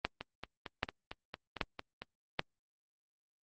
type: two click trains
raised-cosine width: 0.3 ms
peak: -24 / -14 dBFS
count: 9 / 4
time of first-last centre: 0.21-2.02 / 0.05-2.394 s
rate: 4.42 / 1.28 Hz
effects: Opus 24 kbps